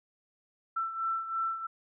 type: beating tone pair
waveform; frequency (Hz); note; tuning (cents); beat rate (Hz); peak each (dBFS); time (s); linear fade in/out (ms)
sine; 1336 / 1339; E6 / E6; +23 / +27; 3; -31 / -37; 0.76-1.67; 10
effects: none